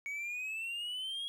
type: exponential sweep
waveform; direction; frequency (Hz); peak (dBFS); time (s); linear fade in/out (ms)
triangle; up; 2236 to 3322; -35; 0.06-1.28; 0
effects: 12-bit